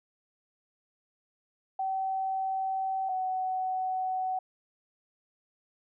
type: tone pair in turn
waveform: sine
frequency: 766 / 748.9 Hz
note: G5 / F#5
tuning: -40 / +21 cents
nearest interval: unison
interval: 39 cents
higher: first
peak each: -28 dBFS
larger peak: neither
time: 1.79-3.09 / 3.09-4.39 s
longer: neither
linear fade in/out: 5 ms
effects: none